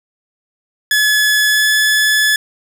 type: tone with pitch glide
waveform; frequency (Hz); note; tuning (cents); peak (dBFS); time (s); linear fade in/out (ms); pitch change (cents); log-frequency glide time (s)
sawtooth; 1709 to 1718.9; G#6 to A6; +49 to -41; -7; 0.91-2.36; 2; +10; 1.48-1.68
effects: none